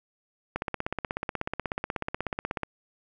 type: click train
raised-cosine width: 0.5 ms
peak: -14 dBFS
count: 35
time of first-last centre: 0.56-2.633 s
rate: 16.4 Hz
effects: none